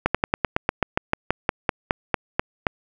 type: slowing click train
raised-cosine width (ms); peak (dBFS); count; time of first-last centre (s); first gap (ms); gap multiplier
0.5; -3; 17; 0.06-2.668; 86; 1.08
effects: none